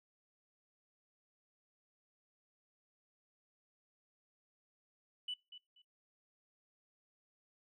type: tone with echo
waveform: sine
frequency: 2973 Hz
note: F#7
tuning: 8 cents sharp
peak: -37 dBFS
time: 5.28-5.34 s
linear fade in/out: 5 ms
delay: 240 ms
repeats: 2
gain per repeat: -13 dB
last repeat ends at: 5.82 s
effects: noise-tail reverb RT60 0.3 s tail -26 dB re dry + tanh soft clip ceiling -33 dBFS